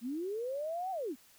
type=linear two-way sweep; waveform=sine; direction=up then down; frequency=220 to 775 to 220 Hz; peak=-34 dBFS; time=0.01-1.16 s; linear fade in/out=50 ms; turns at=0.91 s; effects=white hiss -62 dBFS RMS until 1.38 s